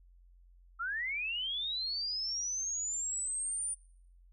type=linear sweep; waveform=sine; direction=up; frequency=1306 to 9397 Hz; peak=-33 dBFS; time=0.79-3.75 s; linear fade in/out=20 ms; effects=noise-tail reverb RT60 0.7 s tail -25 dB re dry + added 44 Hz sine -57 dBFS peak until 4.32 s